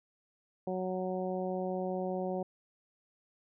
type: harmonic tone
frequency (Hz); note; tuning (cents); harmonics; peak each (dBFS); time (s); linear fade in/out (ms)
185; F#3; 0; 1 / 2 / 3 / 4 / 5; -37 / -37 / -37 / -40 / -50; 0.67-2.43; 5
effects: none